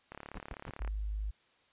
click train, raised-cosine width 0.5 ms, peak -29 dBFS, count 28, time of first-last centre 0.12-0.876 s, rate 35.7 Hz
brown noise bursts, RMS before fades -43 dBFS, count 3, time 0.35-0.701 s, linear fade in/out 5 ms, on 37 ms, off 120 ms
sine tone, 51.91 Hz, G#1, in tune, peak -33 dBFS, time 0.8-1.31 s, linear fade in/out 10 ms
effects white hiss -68 dBFS RMS until 1.72 s + resampled to 8000 Hz

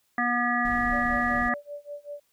harmonic tone, 241.9 Hz, B3, 36 cents flat, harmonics 1 / 3 / 5 / 7 / 8, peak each -29 / -29 / -29 / -29 / -29 dBFS, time 0.18-1.54 s, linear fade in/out 2 ms
brown noise, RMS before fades -37 dBFS, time 0.65-1.49 s, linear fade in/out 2 ms
sine tone with tremolo, 581 Hz, D5, 19 cents flat, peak -33 dBFS, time 0.92-2.2 s, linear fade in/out 5 ms, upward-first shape sine, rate 5.2 Hz, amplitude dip 95%
effects white hiss -70 dBFS RMS until 2.32 s

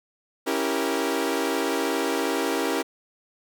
sawtooth chord, C# diminished seventh, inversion none, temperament equal with one note detuned, 277.2 / 329.6 / 392 / 468.9 Hz, C#4 / E4 / G4 / Bb4, 0 / 0 / 0 / +10 cents, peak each -25 / -25 / -25 / -25 dBFS, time 0.46-2.83 s, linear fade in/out 20 ms, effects none

